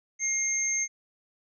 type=tone pair together; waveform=sine; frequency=2124 / 6365 Hz; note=C7 / G8; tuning=+25 / +26 cents; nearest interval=octave + perfect fifth; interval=1901 cents; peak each=-31 / -26 dBFS; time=0.19-0.88 s; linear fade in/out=50 ms; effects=none